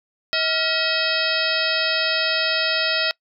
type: harmonic tone with a mistuned harmonic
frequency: 640 Hz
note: D#5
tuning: 49 cents sharp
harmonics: 1 / 2 / 3 / 4 / 5 / 6 / 7 / 8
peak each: -27 / -27 / -27 / -27 / -27 / -27 / -27 / -27 dBFS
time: 0.33-3.11 s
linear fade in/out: 0 ms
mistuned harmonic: 2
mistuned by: +150 cents
effects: noise-tail reverb RT60 0.1 s tail -24 dB re dry